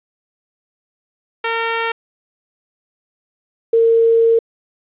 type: tone pair in turn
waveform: 10% pulse / sine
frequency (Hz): 457.3 / 457.3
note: A#4 / A#4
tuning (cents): -33 / -33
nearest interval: unison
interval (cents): 0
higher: neither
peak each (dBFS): -9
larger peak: neither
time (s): 1.44-1.92 / 3.73-4.39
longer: second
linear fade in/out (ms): 5
effects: resampled to 8000 Hz + 8-bit